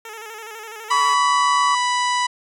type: tone with vibrato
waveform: 10% pulse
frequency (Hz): 439.6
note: A4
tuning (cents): -2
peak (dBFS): -25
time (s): 0.05-1.14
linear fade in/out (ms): 2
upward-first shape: square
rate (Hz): 12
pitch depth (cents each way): 57
type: harmonic tone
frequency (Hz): 987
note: B5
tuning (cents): -1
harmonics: 1 / 2 / 3 / 4 / 5 / 6 / 7 / 8 / 9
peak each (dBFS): -19 / -25 / -29 / -31 / -33 / -35 / -36 / -37 / -38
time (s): 0.9-2.27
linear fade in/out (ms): 10
type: tone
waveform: sine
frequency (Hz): 1135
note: C#6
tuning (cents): +41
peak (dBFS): -17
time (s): 0.91-1.75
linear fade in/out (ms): 5
effects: none